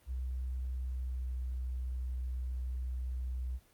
sine tone with pitch glide, 63.6 to 62.91 Hz, C2 to B1, -48 to +33 cents, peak -34 dBFS, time 0.06-3.6 s, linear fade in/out 50 ms, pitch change -19 cents, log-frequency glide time 0.82-1.36 s, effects pink hiss -66 dBFS RMS until 3.73 s + Opus 24 kbps

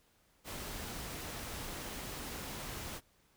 pink noise, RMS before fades -43 dBFS, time 0.44-3.01 s, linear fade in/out 50 ms, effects pink hiss -70 dBFS RMS until 3.36 s

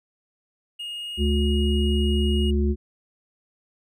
triangle tone with pitch glide, 2856 to 2878 Hz, F7 to F#7, +38 to -49 cents, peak -29 dBFS, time 0.79-2.51 s, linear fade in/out 10 ms, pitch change +13 cents, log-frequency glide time 0.92-1.44 s
harmonic tone, 72 Hz, D2, 34 cents flat, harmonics 1 / 3 / 5, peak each -20 / -25 / -27 dBFS, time 1.17-2.76 s, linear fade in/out 50 ms
effects none

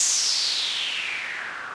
blue noise with low-pass filter sweep, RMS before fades -26 dBFS, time 0-1.74 s, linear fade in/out 2 ms, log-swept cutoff 7000 to 1300 Hz, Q 4.6, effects resampled to 22050 Hz

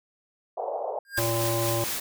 pink band-pass noise, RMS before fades -31 dBFS, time 0.57-0.99 s, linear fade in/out 5 ms, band 480 to 850 Hz, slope 48 dB/octave
square tone with exponential growth, 1610 Hz, G6, 46 cents sharp, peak -22 dBFS, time 1.05-1.19 s, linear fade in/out 1 ms, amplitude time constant 29 ms
white noise with tremolo, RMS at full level -30 dBFS, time 1.17-2 s, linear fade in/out 5 ms, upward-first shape sine, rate 4.4 Hz, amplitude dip 30%
harmonic tone, 114.7 Hz, A#2, 28 cents flat, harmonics 1 / 3 / 5 / 7 / 9, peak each -29 / -30 / -29 / -37 / -35 dBFS, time 1.18-1.84 s, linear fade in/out 0 ms
effects none

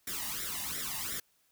white noise with flanger, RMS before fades -37 dBFS, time 0.07-1.2 s, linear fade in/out 5 ms, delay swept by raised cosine 0.54 to 1.08 ms, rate 2.8 Hz, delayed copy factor +0.85, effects white hiss -71 dBFS RMS until 1.51 s

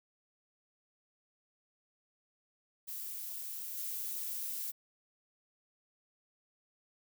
violet noise with level steps, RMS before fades -42 / -39 dBFS, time 2.87-4.72 s, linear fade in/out 20 ms, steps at 3.77 s, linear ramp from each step 10 ms, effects none

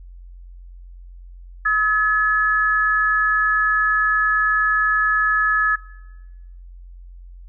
sine tone pair together, 1280.3 / 1709 Hz, D#6 / G#6, +49 / +49 cents, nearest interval perfect fourth, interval 500 cents, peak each -20 / -16 dBFS, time 1.65-5.76 s, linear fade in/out 10 ms, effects noise-tail reverb RT60 1.0 s tail -22 dB re dry + added 44 Hz sine -37 dBFS peak until 7.48 s

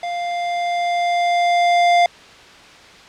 square tone with level ramp, 698.5 Hz, F5, in tune, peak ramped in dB -23 to -11 dBFS, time 0.03-2.06 s, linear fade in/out 2 ms, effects white hiss -42 dBFS RMS until 3.08 s + low-pass 4000 Hz 12 dB/octave

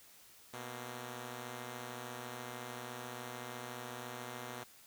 5% pulse tone pair together, 123.47 / 233.1 Hz, B2 / A#3, 0 / 0 cents, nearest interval major seventh, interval 1100 cents, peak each -33 / -38 dBFS, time 0.53-4.64 s, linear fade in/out 10 ms, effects white hiss -60 dBFS RMS until 4.86 s

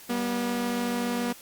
sawtooth tone pair together, 194.2 / 241.2 Hz, G3 / B3, -16 / -41 cents, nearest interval major third, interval 375 cents, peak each -30 / -23 dBFS, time 0.09-1.33 s, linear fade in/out 10 ms, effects white hiss -48 dBFS RMS until 1.41 s + Opus 48 kbps

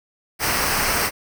pink noise with comb filter, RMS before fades -21 dBFS, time 0.39-1.11 s, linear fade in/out 50 ms, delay 0.28 ms, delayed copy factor -0.6, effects none

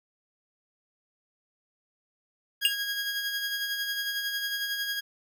20% pulse tone with tremolo, 1640 Hz, G#6, 22 cents flat, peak -23 dBFS, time 2.61-5.01 s, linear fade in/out 20 ms, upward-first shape sine, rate 11 Hz, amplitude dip 40%
square tone with exponential decay, 2812 Hz, F7, 11 cents sharp, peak -16 dBFS, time 2.65-2.75 s, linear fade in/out 1 ms, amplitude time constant 21 ms
effects none

